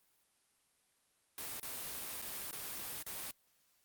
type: noise with dropouts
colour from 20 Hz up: white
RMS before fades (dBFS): -43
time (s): 1.38-3.31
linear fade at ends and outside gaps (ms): 1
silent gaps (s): 1.598-1.629 / 2.217-2.223 / 2.511-2.528 / 3.026-3.064
effects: white hiss -74 dBFS RMS until 3.84 s + Opus 32 kbps